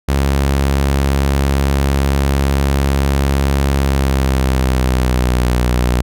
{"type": "tone with pitch glide", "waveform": "sawtooth", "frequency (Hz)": [68.9, 61.38], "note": ["C#2", "B1"], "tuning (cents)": [-10, -10], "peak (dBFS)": -8, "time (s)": [0.08, 6.02], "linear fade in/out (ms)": 10, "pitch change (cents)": -200, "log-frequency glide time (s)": [3.77, 5.43], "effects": []}